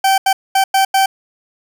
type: tone bursts at uneven times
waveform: 40% pulse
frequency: 774 Hz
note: G5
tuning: 22 cents flat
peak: -9 dBFS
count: 5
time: 0.04-0.18 / 0.26-0.33 / 0.55-0.64 / 0.74-0.85 / 0.94-1.06 s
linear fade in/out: 5 ms
effects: none